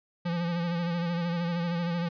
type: tone with vibrato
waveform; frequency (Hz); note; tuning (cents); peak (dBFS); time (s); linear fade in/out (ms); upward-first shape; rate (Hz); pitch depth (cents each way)
square; 171.6; F3; -30; -28; 0.25-2.09; 10; sine; 13; 44
effects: resampled to 11025 Hz